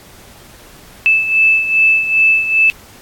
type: beating tone pair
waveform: sine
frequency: 2627 / 2629.5 Hz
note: E7 / E7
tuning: -7 / -5 cents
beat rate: 2.5 Hz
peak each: -10 / -16 dBFS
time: 1.06-2.7 s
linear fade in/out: 0 ms
effects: pink hiss -41 dBFS RMS until 3.01 s + AAC 64 kbps